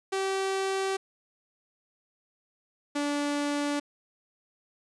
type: tone pair in turn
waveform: sawtooth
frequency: 385.9 / 289.7 Hz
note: G4 / D4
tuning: -27 / -24 cents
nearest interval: perfect fourth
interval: 497 cents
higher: first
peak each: -23 dBFS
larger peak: neither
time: 0.12-0.97 / 2.95-3.8 s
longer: neither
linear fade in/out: 10 ms
effects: resampled to 22050 Hz + 9-bit